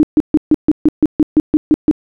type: tone bursts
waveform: sine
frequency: 305.6 Hz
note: D#4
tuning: 31 cents flat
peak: -5 dBFS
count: 12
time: 0-1.912 s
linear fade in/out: 0 ms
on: 31 ms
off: 140 ms
effects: none